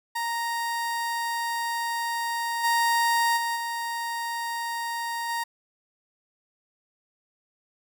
30% pulse tone with level steps, 932.3 Hz, A#5, in tune, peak -24 / -18 / -23 / -26 / -24 dBFS, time 0.15-5.44 s, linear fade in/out 10 ms, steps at 2.63 / 3.36 / 3.55 / 5.28 s, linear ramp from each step 20 ms, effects none

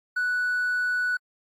triangle tone, 1480 Hz, F#6, in tune, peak -20 dBFS, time 0.16-1.17 s, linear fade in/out 10 ms, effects tanh soft clip ceiling -18 dBFS + AAC 64 kbps

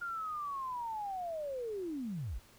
sine linear sweep, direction down, 1417 to 37.96 Hz, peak -36 dBFS, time 0.01-2.39 s, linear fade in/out 10 ms, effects pink hiss -61 dBFS RMS until 2.58 s

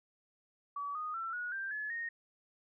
sine tone with pitch steps, 1142 / 1238.2 / 1342.5 / 1455.5 / 1578.1 / 1711.1 / 1855.2 Hz, D6 / D#6 / E6 / F#6 / G6 / A6 / A#6, -49 / -9 / +31 / -29 / +11 / -49 / -9 cents, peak -36 dBFS, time 0.76-2.09 s, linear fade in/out 5 ms, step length 190 ms, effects none

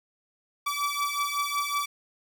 sawtooth beating tone pair, 1151 / 1156.4 Hz, D6 / D6, -35 / -27 cents, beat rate 5.4 Hz, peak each -26 dBFS, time 0.66-1.86 s, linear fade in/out 10 ms, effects none

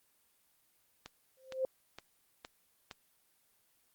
click train, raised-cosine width 0.2 ms, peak -27 dBFS, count 5, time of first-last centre 1.06-2.912 s, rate 2.16 Hz
sine tone with exponential growth, 523.3 Hz, C5, in tune, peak -27 dBFS, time 1.37-1.65 s, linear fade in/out 1 ms, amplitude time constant 60 ms
effects white hiss -72 dBFS RMS until 3.94 s + Opus 24 kbps

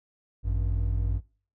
triangle tone pair together, 53.6 / 95.5 Hz, A1 / G2, -45 / -45 cents, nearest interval minor seventh, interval 1000 cents, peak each -23 / -27 dBFS, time 0.43-1.21 s, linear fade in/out 50 ms, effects noise-tail reverb RT60 0.4 s tail -22 dB re dry

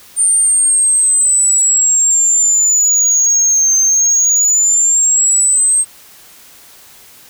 sine exponential two-way sweep, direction down then up, 9000 to 6272 to 8410 Hz, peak -6 dBFS, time 0.16-5.85 s, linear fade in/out 50 ms, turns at 3.79 s, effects tanh soft clip ceiling -7 dBFS + white hiss -41 dBFS RMS until 7.29 s

